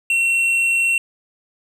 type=tone with tanh clipping; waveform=sine; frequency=2722 Hz; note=F7; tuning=45 cents flat; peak=-16 dBFS; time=0.1-0.98 s; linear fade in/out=2 ms; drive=7 dB; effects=none